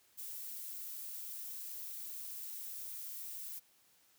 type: noise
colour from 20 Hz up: violet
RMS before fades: -45 dBFS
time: 0.17-3.6 s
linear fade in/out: 20 ms
effects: white hiss -69 dBFS RMS until 4.18 s + high-pass 60 Hz 12 dB/octave